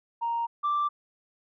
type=tone pair in turn; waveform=sine; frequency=932.3 / 1174.6 Hz; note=A#5 / D6; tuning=0 / 0 cents; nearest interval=major third; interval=400 cents; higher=second; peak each=-25 / -22 dBFS; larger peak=second; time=0.21-0.47 / 0.63-0.89 s; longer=neither; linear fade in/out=20 ms; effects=tanh soft clip ceiling -21 dBFS